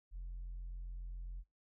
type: tone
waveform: sine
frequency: 43.65 Hz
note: F1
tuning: in tune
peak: -40 dBFS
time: 0.11-1.44 s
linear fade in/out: 50 ms
effects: noise-tail reverb RT60 0.2 s tail -26 dB re dry + tanh soft clip ceiling -40 dBFS